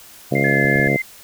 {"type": "harmonic tone", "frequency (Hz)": 69.3, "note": "C#2", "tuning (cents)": 0, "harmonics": [2, 3, 4, 5, 6, 7, 8, 9, 10], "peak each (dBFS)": [-21, -23, -24, -25, -26, -26, -27, -28, -28], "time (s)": [0.31, 0.97], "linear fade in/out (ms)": 10}
{"type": "tone with vibrato", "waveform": "sine", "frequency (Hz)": 2093, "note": "C7", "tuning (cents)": 0, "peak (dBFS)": -20, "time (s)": [0.35, 1.02], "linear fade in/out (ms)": 5, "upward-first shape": "sine", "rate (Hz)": 2.8, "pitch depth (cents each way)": 11}
{"type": "tone", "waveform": "sine", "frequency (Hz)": 1717, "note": "A6", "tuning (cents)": -43, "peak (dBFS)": -19, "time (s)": [0.44, 0.88], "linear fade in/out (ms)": 5}
{"type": "clicks", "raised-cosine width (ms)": 5, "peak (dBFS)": -21, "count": 4, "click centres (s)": [0.65, 0.759, 0.795, 0.872]}
{"effects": ["white hiss -43 dBFS RMS until 1.23 s"]}